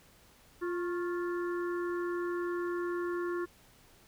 harmonic tone with a mistuned harmonic, 349.2 Hz, F4, in tune, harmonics 1 / 3 / 4 / 5, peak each -32 / -42 / -44 / -46 dBFS, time 0.61-3.46 s, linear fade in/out 20 ms, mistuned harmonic 3, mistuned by +67 cents, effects pink hiss -61 dBFS RMS until 4.07 s

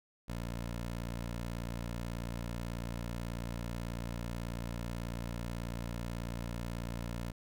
15% pulse tone, 58.27 Hz, A#1, in tune, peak -31 dBFS, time 0.28-7.32 s, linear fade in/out 10 ms, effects none

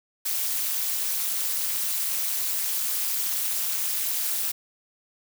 blue noise with amplitude modulation, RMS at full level -23 dBFS, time 0.25-4.52 s, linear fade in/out 10 ms, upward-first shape sine, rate 216 Hz, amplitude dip 90%, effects none

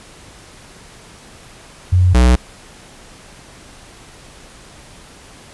sine / square tone pair in turn, 90.8 / 61.61 Hz, F#2 / B1, -32 / -4 cents, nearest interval perfect fifth, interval 672 cents, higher first, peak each -8 dBFS, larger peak neither, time 1.92-2.14 / 2.14-2.36 s, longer neither, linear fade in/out 10 ms, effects pink hiss -41 dBFS RMS until 5.53 s + resampled to 24000 Hz

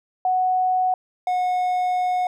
sine / triangle tone pair in turn, 740 / 728.5 Hz, F#5 / F#5, 0 / -27 cents, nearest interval unison, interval 27 cents, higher first, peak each -17 dBFS, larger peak neither, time 0.25-0.94 / 1.27-2.27 s, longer second, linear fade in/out 2 ms, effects none

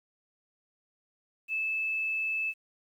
sine tone, 2619 Hz, E7, 12 cents flat, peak -28 dBFS, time 1.48-2.54 s, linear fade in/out 50 ms, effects 10-bit

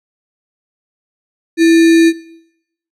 sine tone with sample-and-hold, 329.6 Hz, E4, in tune, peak -5 dBFS, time 1.57-2.13 s, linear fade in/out 50 ms, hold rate 2100 Hz, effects noise-tail reverb RT60 0.8 s tail -19 dB re dry + low-pass 8000 Hz 12 dB/octave

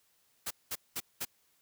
white noise bursts, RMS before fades -36 dBFS, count 4, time 0.46-1.252 s, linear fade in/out 10 ms, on 48 ms, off 200 ms, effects white hiss -71 dBFS RMS until 1.61 s

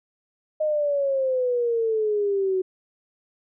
sine exponential sweep, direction down, 622.3 to 370 Hz, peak -20 dBFS, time 0.6-2.62 s, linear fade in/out 10 ms, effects none

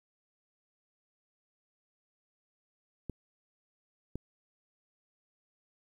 clicks, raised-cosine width 3 ms, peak -24 dBFS, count 2, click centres 3.097 / 4.156 s, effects 10-bit

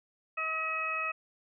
harmonic tone, 638 Hz, D#5, 43 cents sharp, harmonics 1 / 2 / 3 / 4, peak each -43 / -34 / -41 / -33 dBFS, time 0.37-1.12 s, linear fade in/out 10 ms, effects none

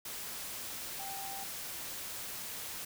sine tone in noise, 784 Hz, G5, in tune, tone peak -43 dBFS, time 0.99-1.44 s, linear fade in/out 5 ms, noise white, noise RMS -42 dBFS, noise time 0.05-2.85 s, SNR -4 dB, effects none

